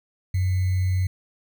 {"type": "tone with sample-and-hold", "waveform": "sine", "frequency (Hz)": 92.5, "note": "F#2", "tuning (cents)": 0, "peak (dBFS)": -19, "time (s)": [0.34, 1.07], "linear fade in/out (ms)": 5, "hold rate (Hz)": 2100, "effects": []}